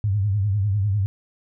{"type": "tone with vibrato", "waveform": "sine", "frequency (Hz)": 100.7, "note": "G2", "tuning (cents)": 47, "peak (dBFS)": -18, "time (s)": [0.04, 1.06], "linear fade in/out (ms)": 0, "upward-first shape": "sine", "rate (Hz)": 10, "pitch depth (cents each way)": 110, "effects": []}